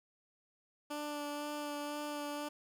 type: tone with vibrato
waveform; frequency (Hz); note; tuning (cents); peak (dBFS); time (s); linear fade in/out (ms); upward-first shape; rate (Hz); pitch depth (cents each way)
15% pulse; 293.7; D4; 0; -32; 0.9-2.49; 10; sine; 2; 14
effects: none